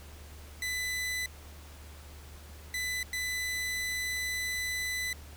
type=tone bursts at uneven times; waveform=sawtooth; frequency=2000 Hz; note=B6; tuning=21 cents sharp; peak=-28 dBFS; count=3; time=0.62-1.26 / 2.74-3.03 / 3.13-5.13 s; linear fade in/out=2 ms; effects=added 74 Hz sine -47 dBFS peak until 5.36 s + pink hiss -53 dBFS RMS until 5.36 s